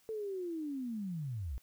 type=linear sweep; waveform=sine; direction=down; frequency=448.1 to 54.7 Hz; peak=-36 dBFS; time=0.09-1.58 s; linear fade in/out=0 ms; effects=white hiss -68 dBFS RMS until 1.62 s